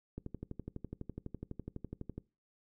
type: click train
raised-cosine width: 3 ms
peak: -28 dBFS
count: 25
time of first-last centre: 0.18-2.18 s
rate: 12 Hz
effects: noise-tail reverb RT60 0.3 s tail -22 dB re dry